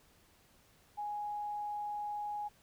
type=tone; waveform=sine; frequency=830.6 Hz; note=G#5; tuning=in tune; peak=-36 dBFS; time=0.97-2.49 s; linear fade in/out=20 ms; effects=pink hiss -66 dBFS RMS until 2.62 s